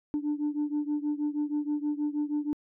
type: beating tone pair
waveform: sine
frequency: 293.7 / 300 Hz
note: D4 / D4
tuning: 0 / +37 cents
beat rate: 6.3 Hz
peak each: -28 / -30 dBFS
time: 0.14-2.53 s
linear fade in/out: 0 ms
effects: tanh soft clip ceiling -23 dBFS